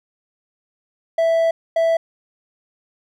triangle tone bursts at uneven times, 659.3 Hz, E5, in tune, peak -12 dBFS, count 2, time 1.18-1.51 / 1.76-1.97 s, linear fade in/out 5 ms, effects none

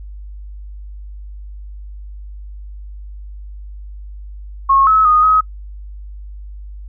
sine tone with pitch steps, 1089 / 1290 / 1238 / 1270 Hz, C#6 / E6 / D#6 / D#6, -31 / -38 / -9 / +35 cents, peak -8 dBFS, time 4.69-5.41 s, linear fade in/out 10 ms, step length 180 ms, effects noise-tail reverb RT60 0.1 s tail -26 dB re dry + added 50 Hz sine -29 dBFS peak until 6.88 s

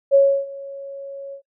sine tone with ADSR envelope, 553 Hz, C#5, 4 cents flat, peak -8 dBFS, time 0.11-1.42 s, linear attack 35 ms, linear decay 310 ms, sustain -22 dB, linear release 89 ms, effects noise-tail reverb RT60 0.1 s tail -26 dB re dry

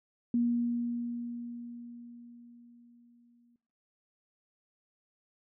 sine tone with exponential decay, 238.1 Hz, A#3, 37 cents sharp, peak -24 dBFS, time 0.34-3.56 s, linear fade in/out 2 ms, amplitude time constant 700 ms, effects noise-tail reverb RT60 1.0 s tail -18 dB re dry

